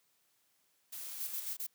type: noise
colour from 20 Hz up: blue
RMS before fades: -44 dBFS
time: 0.92-1.57 s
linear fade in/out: 10 ms
type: noise bursts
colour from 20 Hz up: violet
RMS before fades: -39 dBFS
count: 4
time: 1.2-1.667 s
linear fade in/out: 5 ms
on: 71 ms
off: 61 ms
effects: white hiss -74 dBFS RMS until 1.74 s + high-pass 100 Hz 12 dB/octave